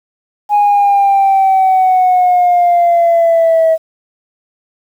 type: exponential sweep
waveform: sine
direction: down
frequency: 831 to 643 Hz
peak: -5 dBFS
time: 0.49-3.78 s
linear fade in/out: 50 ms
effects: tanh soft clip ceiling -4 dBFS + 7-bit